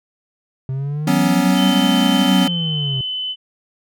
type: linear two-way sweep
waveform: triangle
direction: up then down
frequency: 130.1 to 216.5 to 130.1 Hz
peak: -18 dBFS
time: 0.69-3.01 s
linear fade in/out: 2 ms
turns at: 2.03 s
type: chord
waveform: square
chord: F# suspended fourth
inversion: none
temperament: equal with one note detuned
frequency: 187.47 / 246.9 / 277.2 Hz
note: F#3 / B3 / C#4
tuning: +23 / 0 / 0 cents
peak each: -19 dBFS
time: 1.07-2.48 s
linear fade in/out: 5 ms
type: tone with pitch glide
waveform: sine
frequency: 3072 to 3024 Hz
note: G7 to F#7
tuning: -36 to +37 cents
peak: -21 dBFS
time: 1.54-3.36 s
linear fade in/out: 50 ms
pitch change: -27 cents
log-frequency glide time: 2.36-3.12 s
effects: none